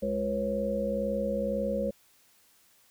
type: harmonic tone with a mistuned harmonic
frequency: 69.3 Hz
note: C#2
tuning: in tune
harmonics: 1 / 3 / 5 / 7 / 8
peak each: -42 / -32 / -42 / -34 / -30 dBFS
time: 0.02-1.91 s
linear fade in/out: 10 ms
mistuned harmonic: 8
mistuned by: -23 cents
effects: white hiss -63 dBFS RMS until 2.9 s